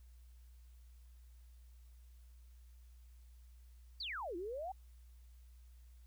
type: exponential two-way sweep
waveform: sine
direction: down then up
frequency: 4836 to 329.6 to 796 Hz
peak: -40 dBFS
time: 4-4.72 s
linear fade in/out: 5 ms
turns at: 4.36 s
effects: added 60 Hz sine -56 dBFS peak until 6.06 s + white hiss -75 dBFS RMS until 6.06 s